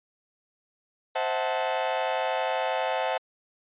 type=chord; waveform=40% pulse; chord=F# half-diminished seventh; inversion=second; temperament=equal with one note detuned; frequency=523.3 / 647.6 / 740 / 880 Hz; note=C5 / E5 / F#5 / A5; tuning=0 / -31 / 0 / 0 cents; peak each=-30 dBFS; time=1.15-3.18 s; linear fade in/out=10 ms; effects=resampled to 8000 Hz